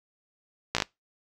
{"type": "slowing click train", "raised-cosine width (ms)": 0.2, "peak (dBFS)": -7, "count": 5, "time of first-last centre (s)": [0.75, 0.822], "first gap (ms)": 16, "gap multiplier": 1.08, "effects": ["noise-tail reverb RT60 0.2 s tail -23 dB re dry"]}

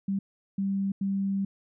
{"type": "tone bursts at uneven times", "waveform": "sine", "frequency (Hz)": 196, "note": "G3", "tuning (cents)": 0, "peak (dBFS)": -25, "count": 3, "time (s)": [[0.08, 0.19], [0.58, 0.92], [1.01, 1.45]], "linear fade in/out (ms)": 5, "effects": []}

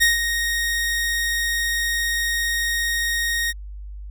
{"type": "tone with ADSR envelope", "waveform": "sawtooth", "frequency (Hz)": 1864.7, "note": "A#6", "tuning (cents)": 0, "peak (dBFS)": -9, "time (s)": [0, 3.53], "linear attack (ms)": 23, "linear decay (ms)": 150, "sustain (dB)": -8, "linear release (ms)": 31, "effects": ["added 50 Hz sine -32 dBFS peak until 4.1 s"]}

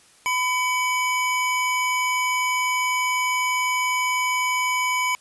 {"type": "tone pair together", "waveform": "square", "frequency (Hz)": [1006, 2270], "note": ["B5", "C#7"], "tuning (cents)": [32, 41], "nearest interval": "octave + major second", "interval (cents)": 1409, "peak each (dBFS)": [-24, -24], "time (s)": [0.26, 5.15], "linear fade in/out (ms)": 0, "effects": ["white hiss -54 dBFS RMS until 5.2 s", "resampled to 24000 Hz"]}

